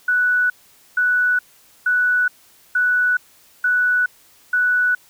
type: tone bursts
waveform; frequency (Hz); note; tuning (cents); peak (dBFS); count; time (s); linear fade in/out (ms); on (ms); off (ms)
sine; 1480; F#6; 0; -14; 6; 0.08-4.95; 5; 420; 470
effects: white hiss -52 dBFS RMS until 5.09 s